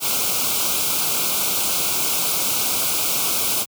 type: band-stop noise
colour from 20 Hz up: white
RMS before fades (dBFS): -21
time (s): 0-3.66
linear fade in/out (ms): 50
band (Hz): 1500 to 2200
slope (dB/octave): 96
effects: high-pass 100 Hz 12 dB/octave